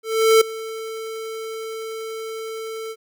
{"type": "tone with ADSR envelope", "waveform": "square", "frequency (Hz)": 444.7, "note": "A4", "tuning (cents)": 18, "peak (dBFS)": -10, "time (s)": [0.03, 2.96], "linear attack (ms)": 380, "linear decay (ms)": 7, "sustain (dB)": -19, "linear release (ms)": 51, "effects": []}